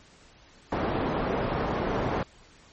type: low-pass noise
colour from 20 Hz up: white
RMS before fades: -28 dBFS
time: 0.72-2.23 s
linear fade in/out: 2 ms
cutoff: 770 Hz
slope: 12 dB/octave
effects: pink hiss -55 dBFS RMS until 2.72 s + MP3 32 kbps